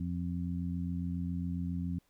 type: harmonic tone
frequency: 87.31 Hz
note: F2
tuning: in tune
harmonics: 1 / 2 / 3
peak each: -37 / -35 / -40 dBFS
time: 0-1.99 s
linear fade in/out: 5 ms
effects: pink hiss -73 dBFS RMS until 2.09 s